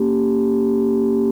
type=chord; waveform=sine; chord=G diminished; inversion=first; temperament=equal with one note detuned; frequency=231.1 / 277.2 / 392 Hz; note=Bb3 / Db4 / G4; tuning=-15 / 0 / 0 cents; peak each=-17 / -21 / -16 dBFS; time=0-1.31 s; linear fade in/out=5 ms; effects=tanh soft clip ceiling -10 dBFS + 8-bit